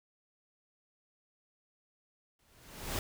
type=noise with exponential growth; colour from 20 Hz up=pink; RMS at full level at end=-33 dBFS; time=2.39-2.99 s; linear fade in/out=2 ms; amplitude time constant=130 ms; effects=none